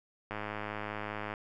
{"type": "click train", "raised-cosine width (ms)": 0.5, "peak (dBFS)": -22, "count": 109, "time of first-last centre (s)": [0.31, 1.339], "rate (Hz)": 105, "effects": []}